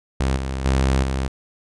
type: tone with level steps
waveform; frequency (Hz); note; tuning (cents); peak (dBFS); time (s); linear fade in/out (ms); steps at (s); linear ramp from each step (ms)
sawtooth; 66.3; C2; +23; -14 / -20 / -12 / -17; 0.2-1.28; 5; 0.36 / 0.65 / 1.03; 5
effects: resampled to 22050 Hz